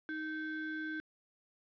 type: ring-modulated tone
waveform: triangle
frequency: 932.3 Hz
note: A#5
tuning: in tune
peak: -32 dBFS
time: 0.09-1 s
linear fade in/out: 0 ms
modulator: 620 Hz
effects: resampled to 11025 Hz + 11-bit